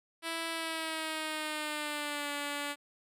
5% pulse tone with pitch glide, 329.6 to 288.6 Hz, E4 to D4, 0 to -30 cents, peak -23 dBFS, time 0.22-2.76 s, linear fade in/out 50 ms, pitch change -230 cents, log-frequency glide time 0.51-2.31 s, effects resampled to 32000 Hz

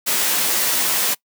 white noise with comb filter, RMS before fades -19 dBFS, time 0.06-1.15 s, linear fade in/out 20 ms, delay 14 ms, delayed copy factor +0.8, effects noise-tail reverb RT60 0.1 s tail -23 dB re dry + high-pass 200 Hz 12 dB/octave

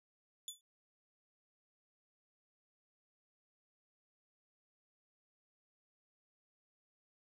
20% pulse tone with exponential decay, 3468 Hz, A7, 26 cents flat, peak -33 dBFS, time 0.48-0.61 s, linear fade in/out 1 ms, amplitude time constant 28 ms, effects none

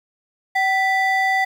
triangle ring-modulated tone, 1371 Hz, F6, 32 cents flat, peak -11 dBFS, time 0.55-1.45 s, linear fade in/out 10 ms, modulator 606 Hz, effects 8-bit

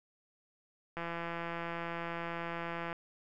click train, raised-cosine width 0.5 ms, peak -24 dBFS, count 332, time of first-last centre 0.97-2.929 s, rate 169 Hz, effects none

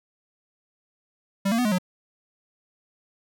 square tone with pitch steps, 196.3 / 229.4 / 247.9 / 210.6 / 182.3 Hz, G3 / A#3 / B3 / G#3 / F#3, +3 / -28 / +7 / +24 / -25 cents, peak -21 dBFS, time 1.45-1.785 s, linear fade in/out 10 ms, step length 67 ms, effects none

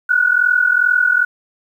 sine tone pair together, 1448.6 / 1491 Hz, F#6 / F#6, -37 / +13 cents, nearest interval unison, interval 50 cents, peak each -14 dBFS, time 0.09-1.25 s, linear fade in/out 10 ms, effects 8-bit

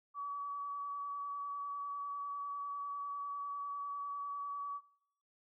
sine tone with vibrato, 1140 Hz, C#6, 48 cents sharp, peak -38 dBFS, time 0.14-4.81 s, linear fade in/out 50 ms, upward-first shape sine, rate 10 Hz, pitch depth 13 cents each way, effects noise-tail reverb RT60 0.7 s tail -21 dB re dry

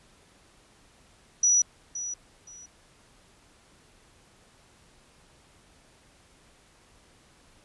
sine tone with echo, 5870 Hz, F#8, 15 cents flat, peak -18 dBFS, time 1.43-1.62 s, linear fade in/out 5 ms, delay 520 ms, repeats 2, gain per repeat -13 dB, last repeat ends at 2.66 s, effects pink hiss -59 dBFS RMS until 7.64 s + resampled to 24000 Hz

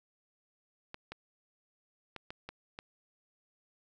clicks, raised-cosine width 0.3 ms, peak -26 dBFS, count 6, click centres 0.944 / 1.12 / 2.163 / 2.305 / 2.49 / 2.789 s, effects none

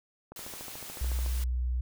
click train, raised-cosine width 1 ms, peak -30 dBFS, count 14, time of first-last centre 0.32-1.262 s, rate 13.8 Hz
white noise, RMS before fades -43 dBFS, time 0.36-1.44 s, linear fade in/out 2 ms
sine tone, 61.74 Hz, B1, in tune, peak -27 dBFS, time 1.01-1.81 s, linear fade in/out 5 ms
effects none

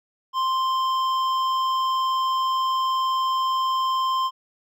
sine tone with hard clipping, 1046.5 Hz, C6, in tune, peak -22 dBFS, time 0.33-4.31 s, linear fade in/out 50 ms, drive 9 dB, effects none

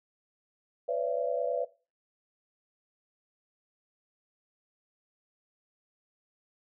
sine tone cluster, 501 / 570 / 600 / 676 Hz, B4 / C#5 / D5 / E5, +25 / +48 / +37 / +43 cents, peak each -31 / -32 / -39 / -35 dBFS, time 0.88-1.65 s, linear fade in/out 10 ms, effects noise-tail reverb RT60 0.3 s tail -17 dB re dry

